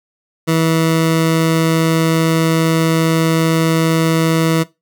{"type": "tone", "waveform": "20% pulse", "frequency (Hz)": 162.4, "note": "E3", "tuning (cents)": -26, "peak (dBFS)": -7, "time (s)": [0.47, 4.64], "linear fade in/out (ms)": 20, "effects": ["noise-tail reverb RT60 0.2 s tail -18 dB re dry"]}